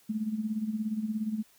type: tone with tremolo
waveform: sine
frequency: 216.5 Hz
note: A3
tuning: 28 cents flat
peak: -26 dBFS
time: 0.09-1.43 s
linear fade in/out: 10 ms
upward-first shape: sine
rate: 17 Hz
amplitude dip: 70%
effects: white hiss -62 dBFS RMS until 1.58 s